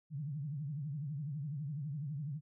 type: tone with vibrato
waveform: sine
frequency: 145.6 Hz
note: D3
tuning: 15 cents flat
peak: -37 dBFS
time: 0.1-2.41 s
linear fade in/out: 50 ms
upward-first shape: triangle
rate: 12 Hz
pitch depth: 200 cents each way
effects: none